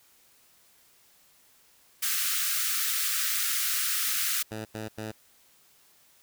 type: high-pass noise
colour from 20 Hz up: white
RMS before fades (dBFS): -28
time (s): 2.02-4.43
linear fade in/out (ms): 10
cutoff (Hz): 1200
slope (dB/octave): 96
type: tone bursts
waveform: 10% pulse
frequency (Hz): 108.8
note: A2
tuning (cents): -19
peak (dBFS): -26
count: 3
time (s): 4.51-5.116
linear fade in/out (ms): 5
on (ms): 140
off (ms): 93
effects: white hiss -61 dBFS RMS until 6.22 s